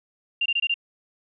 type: tone bursts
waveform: sine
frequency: 2785 Hz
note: F7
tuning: 5 cents flat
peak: -20 dBFS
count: 5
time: 0.41-0.742 s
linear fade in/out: 5 ms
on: 48 ms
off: 23 ms
effects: none